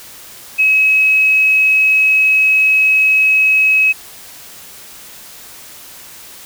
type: tone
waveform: sine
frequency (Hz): 2560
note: D#7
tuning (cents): +49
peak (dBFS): -8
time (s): 0.58-3.93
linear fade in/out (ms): 20
effects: white hiss -36 dBFS RMS until 6.45 s